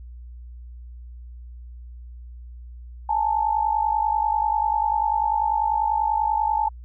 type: tone pair together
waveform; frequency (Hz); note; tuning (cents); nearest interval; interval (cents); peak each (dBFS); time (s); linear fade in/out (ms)
sine; 843.8 / 894; G#5 / A5; +27 / +27; minor second; 100; -22; 3.09-6.69; 5
effects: added 60 Hz sine -37 dBFS peak until 6.84 s